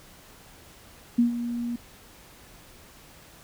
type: tone with ADSR envelope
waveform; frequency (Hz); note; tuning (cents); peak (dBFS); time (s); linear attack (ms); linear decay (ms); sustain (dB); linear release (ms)
sine; 237.9; A#3; +35; -15; 1.18-1.76; 10; 120; -12; 4
effects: pink hiss -51 dBFS RMS until 3.43 s